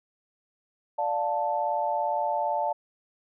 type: chord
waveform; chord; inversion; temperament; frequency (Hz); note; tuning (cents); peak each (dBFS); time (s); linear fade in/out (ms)
sine; D minor; none; just; 587.3 / 704.8 / 881; D5 / F5 / A5; 0 / +16 / +2; -30 / -30 / -27; 0.98-2.73; 10
effects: none